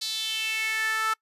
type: tone with high-pass filter sweep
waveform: sawtooth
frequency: 440 Hz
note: A4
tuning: in tune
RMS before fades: -28 dBFS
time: 0.01-1.14 s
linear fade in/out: 10 ms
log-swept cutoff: 4300 to 1300 Hz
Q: 4.8
effects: noise-tail reverb RT60 0.1 s tail -24 dB re dry + resampled to 32000 Hz